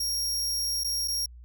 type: tone with dropouts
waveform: sawtooth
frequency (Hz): 5588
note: F8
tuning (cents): 0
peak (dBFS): -24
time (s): 0-1.26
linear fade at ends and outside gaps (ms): 5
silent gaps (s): 0.837-0.844 / 1.077-1.081
effects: added 60 Hz sine -44 dBFS peak until 1.44 s